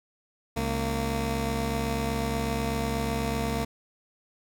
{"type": "tone pair together", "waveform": "15% pulse", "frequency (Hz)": [68.1, 229.2], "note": ["C#2", "A#3"], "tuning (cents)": [-30, -29], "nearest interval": "octave + major sixth", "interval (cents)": 2101, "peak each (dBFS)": -23, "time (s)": [0.56, 3.65], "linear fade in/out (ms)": 10, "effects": []}